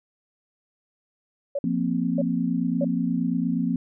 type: tone bursts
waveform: sine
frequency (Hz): 564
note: C#5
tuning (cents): +30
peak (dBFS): -23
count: 3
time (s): 1.55-2.847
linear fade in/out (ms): 5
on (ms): 39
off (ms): 590
type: chord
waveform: sine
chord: F suspended fourth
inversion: none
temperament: equal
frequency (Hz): 174.61 / 233.1 / 261.6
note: F3 / Bb3 / C4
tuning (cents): 0 / 0 / 0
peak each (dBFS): -26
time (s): 1.64-3.76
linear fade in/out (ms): 2
effects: none